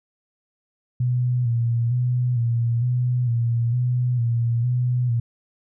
sine tone with vibrato, 120.6 Hz, B2, 41 cents flat, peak -18 dBFS, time 1-5.2 s, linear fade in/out 5 ms, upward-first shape square, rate 1.1 Hz, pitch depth 48 cents each way, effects none

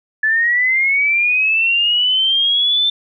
sine linear sweep, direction up, 1725 to 3565 Hz, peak -12 dBFS, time 0.23-2.9 s, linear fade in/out 5 ms, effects none

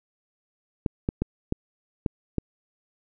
clicks, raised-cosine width 3 ms, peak -11 dBFS, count 6, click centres 0.862 / 1.089 / 1.22 / 1.524 / 2.062 / 2.383 s, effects none

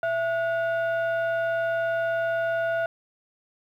sine tone pair together, 666 / 1450.9 Hz, E5 / F#6, +18 / -34 cents, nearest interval octave + minor second, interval 1348 cents, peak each -22 / -27 dBFS, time 0.03-2.86 s, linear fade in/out 2 ms, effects tanh soft clip ceiling -20 dBFS + 10-bit

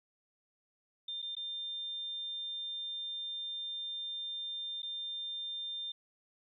sine tone with dropouts, 3600 Hz, A7, 39 cents sharp, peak -37 dBFS, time 1.08-5.92 s, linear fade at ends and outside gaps 5 ms, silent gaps 1.219-1.225 / 1.352-1.366 / 4.82-4.829 s, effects 13-bit

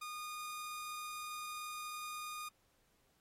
sawtooth tone, 1224 Hz, D#6, 29 cents flat, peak -39 dBFS, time 0.01-2.49 s, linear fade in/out 10 ms, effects pink hiss -75 dBFS RMS until 3.2 s + AAC 48 kbps

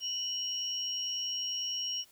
sine tone pair together, 2960 / 5591 Hz, F#7 / F8, 0 / +1 cents, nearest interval major seventh, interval 1101 cents, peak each -35 / -35 dBFS, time 0-2.05 s, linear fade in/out 50 ms, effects white hiss -62 dBFS RMS until 2.11 s

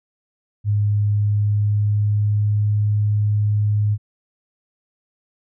sine tone with pitch glide, 103.6 to 104.62 Hz, G#2 to G#2, -4 to +13 cents, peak -15 dBFS, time 0.64-3.98 s, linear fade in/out 50 ms, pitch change +17 cents, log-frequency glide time 1.07-2.78 s, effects none

